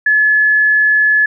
sine tone, 1713 Hz, A6, 47 cents flat, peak -8 dBFS, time 0.06-1.26 s, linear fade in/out 5 ms, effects none

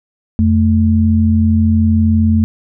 sine tone pair together, 87.39 / 220.2 Hz, F2 / A3, +2 / +2 cents, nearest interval octave + major third, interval 1600 cents, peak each -11 dBFS, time 0.39-2.44 s, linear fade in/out 0 ms, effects none

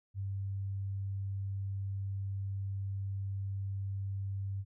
sine tone, 98 Hz, G2, in tune, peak -34 dBFS, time 0.14-4.65 s, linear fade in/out 50 ms, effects none

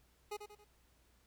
25% pulse tone with echo, 416.5 Hz, G#4, 5 cents sharp, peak -36 dBFS, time 0.31-0.37 s, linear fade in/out 10 ms, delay 92 ms, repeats 3, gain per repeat -7 dB, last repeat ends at 0.646 s, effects added 60 Hz sine -70 dBFS peak until 1.26 s + pink hiss -72 dBFS RMS until 1.26 s

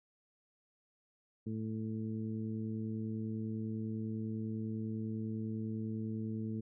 harmonic tone, 110 Hz, A2, in tune, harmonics 1 / 2 / 3 / 4, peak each -40 / -38 / -46 / -50 dBFS, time 1.46-6.61 s, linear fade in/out 10 ms, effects none

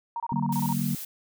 sine tone bursts, 934 Hz, A#5, 3 cents sharp, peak -28 dBFS, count 9, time 0.16-0.728 s, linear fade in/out 2 ms, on 40 ms, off 26 ms
sine chord, D augmented, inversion none, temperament equal with one note detuned, 146.83 / 188.88 / 233.1 Hz, D3 / F#3 / A#3, 0 / +36 / 0 cents, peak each -29 dBFS, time 0.32-0.95 s, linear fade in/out 2 ms
blue noise, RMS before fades -37 dBFS, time 0.52-1.05 s, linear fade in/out 5 ms
effects none

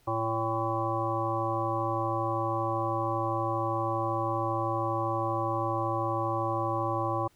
harmonic tone, 112.6 Hz, A2, 40 cents sharp, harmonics 1 / 3 / 5 / 7 / 9 / 10, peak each -34 / -34 / -34 / -34 / -34 / -34 dBFS, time 0.07-7.28 s, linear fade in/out 10 ms, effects pink hiss -65 dBFS RMS until 7.35 s

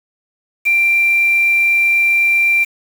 sine tone with quantisation, 2363 Hz, D7, 10 cents sharp, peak -10 dBFS, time 0.65-2.65 s, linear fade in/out 20 ms, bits 5, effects none

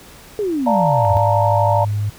sine exponential sweep, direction down, 437 to 83 Hz, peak -17 dBFS, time 0.39-1.17 s, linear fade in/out 0 ms
sine chord, Bb major seventh, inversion first, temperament equal, 587.3 / 698.5 / 880 / 932.3 Hz, D5 / F5 / A5 / Bb5, 0 / 0 / 0 / 0 cents, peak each -18 / -21 / -20 / -18 dBFS, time 0.66-1.85 s, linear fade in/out 10 ms
clicks, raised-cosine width 0.5 ms, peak -20 / -27 dBFS, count 2, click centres 1.051 / 1.099 s
sine tone, 103.83 Hz, G#2, in tune, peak -17 dBFS, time 1.1-2.1 s, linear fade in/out 10 ms
effects pink hiss -42 dBFS RMS until 2.18 s

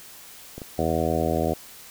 clicks, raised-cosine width 2 ms, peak -22 dBFS, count 2, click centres 0.58 / 0.618 s
harmonic tone, 81 Hz, E2, 30 cents flat, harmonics 1 / 2 / 3 / 4 / 5 / 6 / 7 / 8 / 9, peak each -30 / -30 / -30 / -30 / -30 / -30 / -30 / -30 / -30 dBFS, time 0.78-1.54 s, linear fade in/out 10 ms
effects white hiss -45 dBFS RMS until 1.9 s

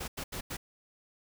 pink noise bursts at uneven times, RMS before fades -38 dBFS, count 4, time 0-0.08 / 0.17-0.24 / 0.32-0.41 / 0.5-0.57 s, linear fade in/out 10 ms, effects none

